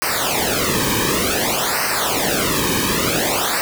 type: noise with flanger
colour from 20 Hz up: pink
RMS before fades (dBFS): -19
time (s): 0.02-3.61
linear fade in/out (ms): 0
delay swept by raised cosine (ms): 0.28 to 1.48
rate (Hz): 0.55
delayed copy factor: -0.95
effects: none